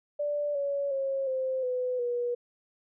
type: tone with pitch steps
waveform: sine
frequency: 585 / 563.1 / 542.1 / 521.8 / 502.3 / 483.5 Hz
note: D5 / C#5 / C#5 / C5 / B4 / B4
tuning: -7 / +27 / -39 / -5 / +29 / -37 cents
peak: -27 dBFS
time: 0.19-2.35 s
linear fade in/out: 10 ms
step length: 360 ms
effects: none